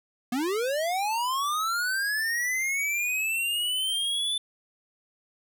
square linear sweep, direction up, 232.4 to 3520 Hz, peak -26 dBFS, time 0.32-4.38 s, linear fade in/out 5 ms, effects none

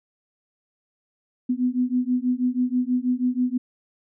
sine beating tone pair, 246.9 / 253.1 Hz, B3 / B3, 0 / +43 cents, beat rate 6.2 Hz, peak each -23 dBFS, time 1.49-3.58 s, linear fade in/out 10 ms, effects none

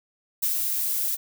violet noise with ADSR envelope, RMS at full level -23 dBFS, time 0.42-1.17 s, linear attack 14 ms, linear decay 100 ms, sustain -3 dB, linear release 28 ms, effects none

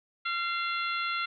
harmonic tone with a mistuned harmonic, 685 Hz, F5, 34 cents flat, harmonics 2 / 3 / 4 / 5 / 6, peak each -31 / -35 / -37 / -39 / -41 dBFS, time 0.25-1.26 s, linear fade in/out 10 ms, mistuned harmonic 3, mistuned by +29 cents, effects none

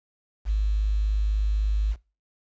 sine tone with quantisation, 51.91 Hz, G#1, in tune, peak -20 dBFS, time 0.45-1.96 s, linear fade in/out 50 ms, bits 8, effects noise-tail reverb RT60 0.3 s tail -22 dB re dry + resampled to 16000 Hz

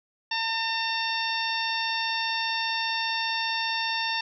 harmonic tone, 905 Hz, A5, 48 cents sharp, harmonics 1 / 2 / 3 / 4 / 5 / 6, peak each -31 / -32 / -32 / -33 / -36 / -34 dBFS, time 0.31-4.21 s, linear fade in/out 5 ms, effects none

